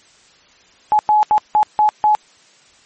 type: tone bursts at uneven times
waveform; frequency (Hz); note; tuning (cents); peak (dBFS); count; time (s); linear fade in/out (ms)
sine; 848; G#5; +36; -9; 6; 0.92-0.99 / 1.09-1.23 / 1.31-1.38 / 1.55-1.63 / 1.79-1.89 / 2.04-2.15; 0
effects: white hiss -50 dBFS RMS until 2.85 s + MP3 32 kbps